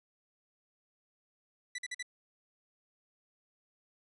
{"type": "tone bursts", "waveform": "sawtooth", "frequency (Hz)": 1975.5, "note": "B6", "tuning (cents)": 0, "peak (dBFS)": -33, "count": 4, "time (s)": [1.75, 2.027], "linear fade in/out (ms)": 5, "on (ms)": 34, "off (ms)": 47, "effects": ["resampled to 24000 Hz"]}